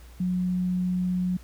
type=tone; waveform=sine; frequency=181.5 Hz; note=F#3; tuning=33 cents flat; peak=-23 dBFS; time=0.2-1.37 s; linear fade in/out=5 ms; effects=added 60 Hz sine -45 dBFS peak until 1.43 s + pink hiss -55 dBFS RMS until 1.43 s